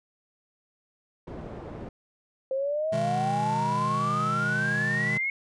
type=low-pass noise; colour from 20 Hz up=white; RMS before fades=-39 dBFS; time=1.27-1.89 s; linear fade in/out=5 ms; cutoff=470 Hz; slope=12 dB/octave
type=exponential sweep; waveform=sine; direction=up; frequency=523.3 to 2200 Hz; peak=-25 dBFS; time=2.51-5.3 s; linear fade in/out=2 ms
type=chord; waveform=square; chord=G# minor; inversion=first; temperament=just; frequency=124.59 / 155.74 / 207.7 Hz; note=B2 / D#3 / G#3; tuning=+16 / +2 / 0 cents; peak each=-34 dBFS; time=2.92-5.18 s; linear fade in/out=10 ms
effects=resampled to 22050 Hz